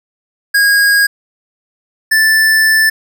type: tone pair in turn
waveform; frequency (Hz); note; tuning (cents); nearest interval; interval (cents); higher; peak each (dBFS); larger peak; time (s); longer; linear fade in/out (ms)
square; 1637 / 1760.1; G#6 / A6; -25 / 0; minor second; 125; second; -8; neither; 0.54-1.07 / 2.11-2.9; second; 10
effects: none